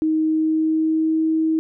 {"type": "tone with pitch glide", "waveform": "sine", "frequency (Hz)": [314.4, 318.8], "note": ["D#4", "D#4"], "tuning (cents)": [18, 42], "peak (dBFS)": -16, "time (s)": [0.02, 1.59], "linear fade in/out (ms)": 0, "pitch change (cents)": 24, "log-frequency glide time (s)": [0.24, 1.24], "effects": []}